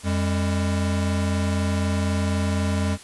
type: tone pair together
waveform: square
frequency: 90 / 202 Hz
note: F#2 / G#3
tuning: -47 / -48 cents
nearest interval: octave + major second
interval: 1399 cents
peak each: -23 / -26 dBFS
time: 0.03-2.98 s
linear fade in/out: 50 ms
effects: white hiss -44 dBFS RMS until 3.03 s + resampled to 24000 Hz